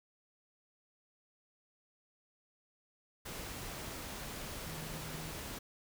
sine tone in noise, 157.5 Hz, D#3, 21 cents sharp, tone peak -46 dBFS, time 4.66-5.32 s, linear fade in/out 10 ms, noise pink, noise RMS -44 dBFS, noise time 3.25-5.59 s, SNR -5 dB, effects none

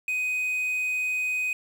triangle tone with quantisation, 2503 Hz, D#7, 10 cents sharp, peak -23 dBFS, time 0.08-1.53 s, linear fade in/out 2 ms, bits 8, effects none

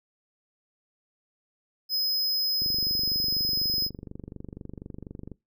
square tone, 5070 Hz, D#8, 32 cents sharp, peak -24 dBFS, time 1.89-3.9 s, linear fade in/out 50 ms
click train, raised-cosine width 3 ms, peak -26 dBFS, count 66, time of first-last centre 2.62-5.317 s, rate 24.1 Hz
effects noise-tail reverb RT60 0.2 s tail -22 dB re dry

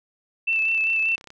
sine tone with vibrato, 2650 Hz, E7, 9 cents sharp, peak -19 dBFS, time 0.47-1.16 s, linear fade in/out 10 ms, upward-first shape sine, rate 5.1 Hz, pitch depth 23 cents each way
click train, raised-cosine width 0.2 ms, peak -26 dBFS, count 26, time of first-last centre 0.53-1.304 s, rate 32.3 Hz
effects none

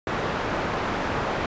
white low-pass noise, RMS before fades -27 dBFS, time 0.07-1.46 s, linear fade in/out 2 ms, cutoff 1200 Hz, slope 12 dB/octave, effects resampled to 16000 Hz

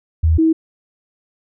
sine tone pair in turn, 80.4 / 321.6 Hz, E2 / E4, -43 / -43 cents, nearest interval 2 octaves, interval 2400 cents, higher second, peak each -10 dBFS, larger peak neither, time 0.23-0.38 / 0.38-0.53 s, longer neither, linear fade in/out 10 ms, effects none

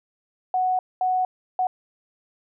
sine tone bursts at uneven times, 740 Hz, F#5, in tune, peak -19 dBFS, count 3, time 0.54-0.79 / 1.01-1.25 / 1.59-1.67 s, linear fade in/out 2 ms, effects none

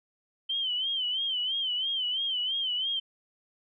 sine tone with vibrato, 3091 Hz, G7, 25 cents flat, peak -27 dBFS, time 0.49-3 s, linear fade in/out 10 ms, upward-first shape sine, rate 3 Hz, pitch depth 94 cents each way, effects none

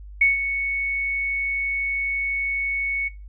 sine tone with ADSR envelope, 2217 Hz, C#7, in tune, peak -12 dBFS, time 0.21-3.09 s, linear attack 6 ms, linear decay 150 ms, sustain -10 dB, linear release 18 ms, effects noise-tail reverb RT60 0.3 s tail -22 dB re dry + added 50 Hz sine -37 dBFS peak until 3.28 s

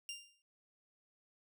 20% pulse tone with exponential decay, 2794 Hz, F7, in tune, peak -35 dBFS, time 0.09-0.42 s, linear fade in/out 1 ms, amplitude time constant 70 ms, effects none

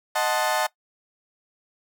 30% pulse chord, D# diminished seventh, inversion none, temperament equal, 622.3 / 740 / 880 / 1046.5 Hz, D#5 / F#5 / A5 / C6, 0 / 0 / 0 / 0 cents, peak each -24 / -24 / -23 / -29 dBFS, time 0.15-0.67 s, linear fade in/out 10 ms, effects noise-tail reverb RT60 0.1 s tail -19 dB re dry

